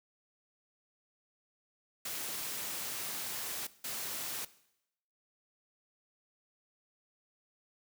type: noise bursts at uneven times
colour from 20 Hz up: white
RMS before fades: -39 dBFS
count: 2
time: 2.05-3.67 / 3.84-4.45 s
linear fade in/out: 5 ms
effects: noise-tail reverb RT60 0.8 s tail -18 dB re dry + high-pass 100 Hz 12 dB/octave